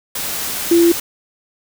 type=tone in noise; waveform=sine; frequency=340 Hz; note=F4; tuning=46 cents flat; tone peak=-8 dBFS; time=0.71-0.92 s; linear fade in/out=5 ms; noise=white; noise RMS=-23 dBFS; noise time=0.15-1 s; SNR=+12 dB; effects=none